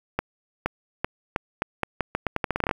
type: accelerating click train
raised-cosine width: 0.5 ms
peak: -8 dBFS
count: 18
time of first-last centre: 0.19-2.712 s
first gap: 470 ms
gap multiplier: 0.82
effects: 7-bit